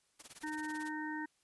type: noise with tremolo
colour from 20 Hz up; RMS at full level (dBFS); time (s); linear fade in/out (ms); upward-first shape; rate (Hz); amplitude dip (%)
white; -49; 0.19-0.91; 10; sine; 18; 95
type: harmonic tone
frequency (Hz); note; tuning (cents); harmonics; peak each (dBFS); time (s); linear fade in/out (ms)
307.1; D#4; -23; 1 / 3 / 5 / 6; -40 / -44 / -47 / -44; 0.43-1.26; 10
effects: white hiss -75 dBFS RMS until 1.43 s + resampled to 24000 Hz